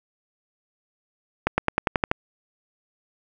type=accelerating click train; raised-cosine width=0.5 ms; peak=-4 dBFS; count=8; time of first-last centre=1.47-2.114 s; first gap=110 ms; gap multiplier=0.94; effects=none